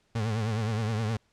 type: tone with vibrato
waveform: 35% pulse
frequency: 110 Hz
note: A2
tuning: in tune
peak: -25 dBFS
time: 0.15-1.17 s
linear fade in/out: 5 ms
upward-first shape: triangle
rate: 9.6 Hz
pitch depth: 110 cents each way
effects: pink hiss -69 dBFS RMS until 1.32 s + low-pass 7000 Hz 12 dB/octave